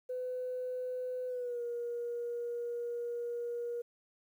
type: tone with pitch glide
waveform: sine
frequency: 504 to 476 Hz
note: B4 to A#4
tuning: +35 to +36 cents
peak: -34 dBFS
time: 0.09-3.82 s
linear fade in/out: 10 ms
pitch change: -99 cents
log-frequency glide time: 1.28-1.62 s
effects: tanh soft clip ceiling -30 dBFS + 11-bit